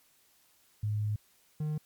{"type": "tone pair in turn", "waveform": ["sine", "triangle"], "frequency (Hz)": [105.6, 152.52], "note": ["G#2", "D#3"], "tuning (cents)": [29, -34], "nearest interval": "tritone", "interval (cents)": 637, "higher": "second", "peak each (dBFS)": -28, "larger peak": "neither", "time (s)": [[0.83, 1.16], [1.6, 1.78]], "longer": "first", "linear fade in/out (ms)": 5, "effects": ["white hiss -66 dBFS RMS until 1.85 s", "MP3 96 kbps"]}